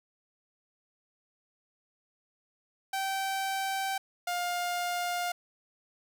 sawtooth tone pair in turn, 775 / 706.6 Hz, G5 / F5, -20 / +20 cents, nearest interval major second, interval 160 cents, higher first, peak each -26 dBFS, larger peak neither, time 2.93-3.98 / 4.27-5.32 s, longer neither, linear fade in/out 5 ms, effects none

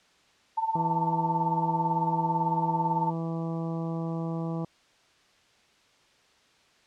sine tone with tremolo, 893 Hz, A5, 25 cents sharp, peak -22 dBFS, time 0.57-3.11 s, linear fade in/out 10 ms, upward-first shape sine, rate 18 Hz, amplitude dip 75%
harmonic tone, 164.81 Hz, E3, in tune, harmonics 1 / 2 / 3 / 4 / 5 / 6 / 7, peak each -30 / -36 / -40 / -42 / -44 / -46 / -47 dBFS, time 0.75-4.65 s, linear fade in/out 5 ms
effects white hiss -62 dBFS RMS until 6.86 s + low-pass 5000 Hz 12 dB/octave

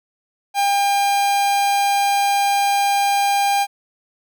45% pulse tone, 802 Hz, G5, 39 cents sharp, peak -15 dBFS, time 0.54-3.67 s, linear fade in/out 50 ms, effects none

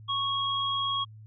sine tone pair together, 1108 / 3294 Hz, C#6 / G#7, -1 / -15 cents, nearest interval octave + perfect fifth, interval 1886 cents, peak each -29 / -29 dBFS, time 0.08-1.05 s, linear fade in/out 20 ms, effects added 108 Hz sine -45 dBFS peak until 1.26 s

